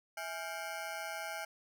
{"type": "ring-modulated tone", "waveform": "20% pulse", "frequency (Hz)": 741, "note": "F#5", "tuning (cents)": 2, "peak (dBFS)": -31, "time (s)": [0.17, 1.45], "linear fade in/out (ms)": 5, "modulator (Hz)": 87, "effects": []}